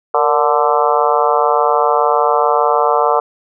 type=harmonic tone with a mistuned harmonic; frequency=146.83 Hz; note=D3; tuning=in tune; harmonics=3 / 4 / 5 / 6 / 7 / 8 / 9; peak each=-17 / -18 / -17 / -18 / -19 / -18 / -22 dBFS; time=0.14-3.2 s; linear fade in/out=5 ms; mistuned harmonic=3; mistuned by=+84 cents; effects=none